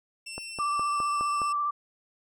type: tone with pitch glide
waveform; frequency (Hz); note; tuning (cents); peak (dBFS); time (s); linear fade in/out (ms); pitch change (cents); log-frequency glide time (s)
20% pulse; 2699 to 2674; E7 to E7; +40 to +24; -32; 0.26-1.53; 10; -16; 0.45-1.14
type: click train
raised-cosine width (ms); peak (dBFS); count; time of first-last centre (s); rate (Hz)
1; -23; 6; 0.38-1.417; 4.82
type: tone with vibrato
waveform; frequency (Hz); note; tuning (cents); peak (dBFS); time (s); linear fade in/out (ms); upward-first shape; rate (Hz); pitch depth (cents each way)
sine; 1171; D6; -5; -25; 0.59-1.71; 10; sine; 15; 20
effects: none